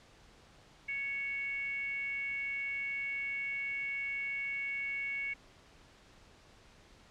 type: tone with frequency modulation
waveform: sine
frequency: 2217 Hz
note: C#7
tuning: in tune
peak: -34 dBFS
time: 0.88-5.34 s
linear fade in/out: 10 ms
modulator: 535 Hz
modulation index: 0.37
effects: pink hiss -60 dBFS RMS until 7.1 s + low-pass 6000 Hz 12 dB/octave